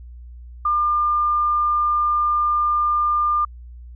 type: tone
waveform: sine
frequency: 1200 Hz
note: D6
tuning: 37 cents sharp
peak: -16 dBFS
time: 0.65-3.45 s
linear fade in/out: 5 ms
effects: added 60 Hz sine -36 dBFS peak until 3.95 s